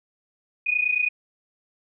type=tone pair together; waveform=sine; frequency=2460 / 2489 Hz; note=D#7 / D#7; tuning=-20 / 0 cents; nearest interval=unison; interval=20 cents; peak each=-23 / -23 dBFS; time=0.66-1.09 s; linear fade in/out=10 ms; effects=none